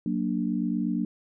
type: chord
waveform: sine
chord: Gb augmented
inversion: none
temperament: equal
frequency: 185 / 233.1 / 293.7 Hz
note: Gb3 / Bb3 / D4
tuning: 0 / 0 / 0 cents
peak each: -29 / -28 / -30 dBFS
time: 0.06-1.05 s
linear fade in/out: 2 ms
effects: none